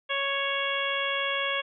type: harmonic tone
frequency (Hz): 554.4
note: C#5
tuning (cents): 0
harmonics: 1 / 2 / 3 / 4 / 5 / 6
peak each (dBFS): -33 / -33 / -33 / -33 / -33 / -33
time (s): 0.09-1.62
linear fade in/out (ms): 20
effects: none